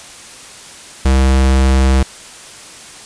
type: tone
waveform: square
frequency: 66.1 Hz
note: C2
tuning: 18 cents sharp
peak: -9 dBFS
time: 1.05-2.03 s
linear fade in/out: 5 ms
effects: white hiss -35 dBFS RMS until 3.05 s + resampled to 22050 Hz